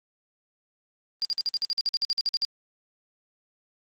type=tone bursts; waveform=sine; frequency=4790 Hz; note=D8; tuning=33 cents sharp; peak=-22 dBFS; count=16; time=1.22-2.449 s; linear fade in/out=0 ms; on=29 ms; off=51 ms; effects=Opus 32 kbps